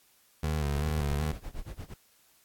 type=tone with vibrato; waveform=25% pulse; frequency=74.1 Hz; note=D2; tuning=16 cents sharp; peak=-24 dBFS; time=0.43-1.32 s; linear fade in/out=5 ms; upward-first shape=square; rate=2.6 Hz; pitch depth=65 cents each way
type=noise with tremolo; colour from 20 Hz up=brown; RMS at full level=-37 dBFS; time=0.74-1.94 s; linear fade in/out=5 ms; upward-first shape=sine; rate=8.6 Hz; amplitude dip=95%
effects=white hiss -64 dBFS RMS until 2.44 s + AAC 64 kbps